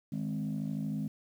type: chord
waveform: sine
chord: Ab major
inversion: second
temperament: equal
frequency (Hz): 155.56 / 207.7 / 261.6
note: Eb3 / Ab3 / C4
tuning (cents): 0 / 0 / 0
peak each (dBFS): -35 / -34 / -37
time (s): 0.12-1.08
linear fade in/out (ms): 5
effects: tanh soft clip ceiling -27 dBFS + 10-bit